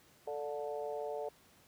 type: harmonic tone with a mistuned harmonic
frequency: 146.83 Hz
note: D3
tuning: in tune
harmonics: 3 / 4 / 5 / 6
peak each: -40 / -41 / -44 / -49 dBFS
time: 0.27-1.29 s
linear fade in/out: 5 ms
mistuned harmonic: 5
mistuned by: -29 cents
effects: pink hiss -64 dBFS RMS until 1.67 s + high-pass 80 Hz 12 dB/octave